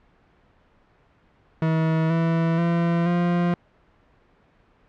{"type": "tone with pitch steps", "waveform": "40% pulse", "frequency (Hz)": [160.5, 165.01, 169.65, 174.42], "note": ["E3", "E3", "F3", "F3"], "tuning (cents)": [-46, 2, -50, -2], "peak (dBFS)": -18, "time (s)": [1.62, 3.54], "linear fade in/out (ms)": 2, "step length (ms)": 480, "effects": ["pink hiss -59 dBFS RMS until 4.88 s", "low-pass 2000 Hz 12 dB/octave"]}